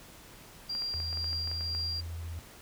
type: tone with tremolo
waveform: sine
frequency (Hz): 4759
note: D8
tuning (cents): +22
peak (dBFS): -31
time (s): 0.69-2.01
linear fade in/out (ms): 10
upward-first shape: triangle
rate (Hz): 2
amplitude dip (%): 30
type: clicks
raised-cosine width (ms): 0.5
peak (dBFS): -30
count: 12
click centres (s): 0.751 / 0.821 / 0.939 / 1.002 / 1.129 / 1.173 / 1.243 / 1.33 / 1.475 / 1.515 / 1.609 / 1.749
type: tone with pitch glide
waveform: sine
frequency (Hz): 82.41 to 83.46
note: E2 to E2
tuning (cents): 0 to +22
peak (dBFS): -36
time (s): 0.94-2.39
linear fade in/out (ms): 0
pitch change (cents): +22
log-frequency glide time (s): 1.34-1.83
effects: pink hiss -52 dBFS RMS until 2.61 s